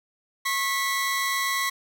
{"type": "tone pair together", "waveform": "sawtooth", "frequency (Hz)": [1089.1, 1970], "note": ["C#6", "B6"], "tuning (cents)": [-31, -5], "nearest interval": "minor seventh", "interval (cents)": 1026, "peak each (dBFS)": -23, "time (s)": [0.45, 1.7], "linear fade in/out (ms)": 10, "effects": []}